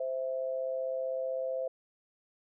sine tone pair together, 522 / 657.7 Hz, C5 / E5, -4 / -4 cents, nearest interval major third, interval 400 cents, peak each -32 / -37 dBFS, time 0-1.68 s, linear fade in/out 5 ms, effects none

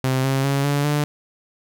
sawtooth tone with pitch steps, 130.8 / 134.79 / 138.9 / 143.13 / 147.5 Hz, C3 / C#3 / C#3 / D3 / D3, 0 / -48 / +4 / -44 / +8 cents, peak -14 dBFS, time 0.04-1.04 s, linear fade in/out 0 ms, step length 200 ms, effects none

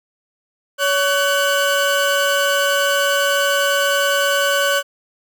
30% pulse tone pair together, 564 / 1507.3 Hz, C#5 / F#6, +30 / +32 cents, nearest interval octave + perfect fourth, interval 1702 cents, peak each -15 dBFS, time 0.78-4.83 s, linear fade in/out 50 ms, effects none

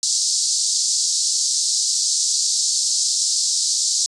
pink band-pass noise, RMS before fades -20 dBFS, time 0.03-4.06 s, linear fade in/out 0 ms, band 4400 to 8300 Hz, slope 48 dB/octave, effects resampled to 24000 Hz

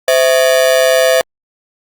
45% pulse ring-modulated tone, 587.3 Hz, D5, in tune, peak -5 dBFS, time 0.08-1.21 s, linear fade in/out 0 ms, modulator 70.6 Hz, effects Opus 48 kbps

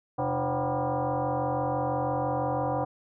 sine tone with frequency modulation, 130 Hz, C3, 11 cents flat, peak -25 dBFS, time 0.18-2.85 s, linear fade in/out 10 ms, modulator 214 Hz, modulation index 4.1, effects none

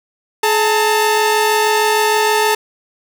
sawtooth tone pair together, 425.8 / 898 Hz, G#4 / A5, +43 / +35 cents, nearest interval octave + minor second, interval 1292 cents, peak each -11 dBFS, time 0.43-2.55 s, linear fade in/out 5 ms, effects none

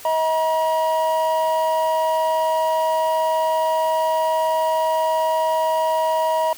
triangle tone pair together, 637 / 956 Hz, D#5 / A#5, +41 / +43 cents, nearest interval perfect fifth, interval 702 cents, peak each -18 dBFS, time 0.05-6.53 s, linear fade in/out 2 ms, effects white hiss -40 dBFS RMS until 6.57 s

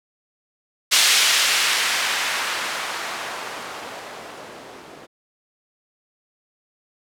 violet noise with low-pass filter sweep, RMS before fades -23 dBFS, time 0.91-5.07 s, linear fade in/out 20 ms, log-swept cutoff 3500 to 360 Hz, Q 0.78, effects none

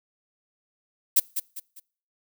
violet noise with echo, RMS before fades -17 dBFS, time 1.16-1.2 s, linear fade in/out 10 ms, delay 200 ms, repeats 3, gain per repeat -9 dB, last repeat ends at 1.8 s, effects noise-tail reverb RT60 0.5 s tail -25 dB re dry

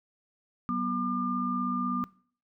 sine tone cluster, 189 / 245.2 / 1201 Hz, F#3 / B3 / D6, +37 / -12 / +38 cents, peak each -34 / -31 / -31 dBFS, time 0.69-2.04 s, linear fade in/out 0 ms, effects noise-tail reverb RT60 0.5 s tail -21 dB re dry

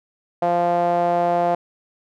sawtooth tone with band-pass filter, 173.7 Hz, F3, 9 cents flat, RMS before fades -19 dBFS, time 0.42-1.55 s, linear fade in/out 5 ms, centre 670 Hz, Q 4.3, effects none

